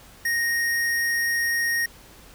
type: tone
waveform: square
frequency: 1864 Hz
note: A#6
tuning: 1 cent flat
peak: -22 dBFS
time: 0.25-1.86 s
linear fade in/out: 5 ms
effects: added 50 Hz sine -55 dBFS peak until 2.34 s + pink hiss -49 dBFS RMS until 2.34 s